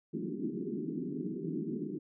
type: band-pass noise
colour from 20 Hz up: white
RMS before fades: -37 dBFS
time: 0.13-1.99 s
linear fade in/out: 10 ms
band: 150 to 400 Hz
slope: 96 dB/octave
effects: none